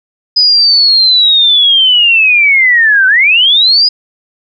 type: linear two-way sweep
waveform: sine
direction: down then up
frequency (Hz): 5010 to 1499 to 5010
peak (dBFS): -4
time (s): 0.36-3.89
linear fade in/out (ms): 10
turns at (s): 3.07
effects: none